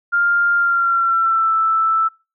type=tone with pitch glide; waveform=sine; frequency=1400 to 1321.4 Hz; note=F6 to E6; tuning=+4 to +4 cents; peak=-13 dBFS; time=0.12-2.09 s; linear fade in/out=20 ms; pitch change=-100 cents; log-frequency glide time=0.56-1.54 s; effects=noise-tail reverb RT60 0.3 s tail -26 dB re dry